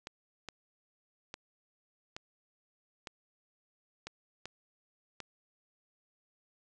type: clicks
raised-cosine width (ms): 0.2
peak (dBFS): -24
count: 8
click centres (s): 0.071 / 0.487 / 1.341 / 2.165 / 3.072 / 4.07 / 4.456 / 5.203
effects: resampled to 22050 Hz